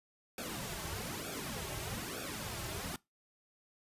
pink noise with flanger, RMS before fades -41 dBFS, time 0.38-2.96 s, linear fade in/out 2 ms, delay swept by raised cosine 0.98 to 4.18 ms, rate 1.1 Hz, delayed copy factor -0.95, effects noise-tail reverb RT60 0.2 s tail -22 dB re dry + resampled to 32000 Hz

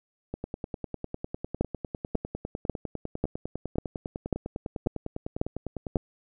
two click trains, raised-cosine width 2 ms, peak -11 / -19 dBFS, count 9 / 57, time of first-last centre 1.61-5.958 / 0.34-5.968 s, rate 1.84 / 9.95 Hz, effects none

